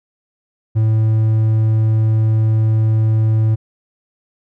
triangle tone, 110 Hz, A2, in tune, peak -9 dBFS, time 0.75-3.56 s, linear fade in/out 20 ms, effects none

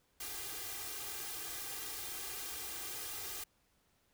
white noise with comb filter, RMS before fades -43 dBFS, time 0.2-3.44 s, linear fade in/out 5 ms, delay 2.5 ms, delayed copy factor +0.95, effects pink hiss -74 dBFS RMS until 4.13 s

